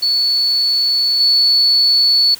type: tone with level steps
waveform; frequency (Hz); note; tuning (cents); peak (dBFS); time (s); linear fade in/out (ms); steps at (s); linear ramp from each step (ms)
sine; 4435; C#8; 0; -12 / -9; 0.02-2.35; 10; 1.2; 5
effects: white hiss -37 dBFS RMS until 2.39 s